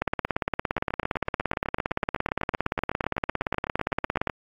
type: two click trains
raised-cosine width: 0.5 ms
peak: -14 / -9 dBFS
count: 29 / 75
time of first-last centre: 0.78-4.298 / 0.02-4.273 s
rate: 7.96 / 17.4 Hz
effects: AAC 32 kbps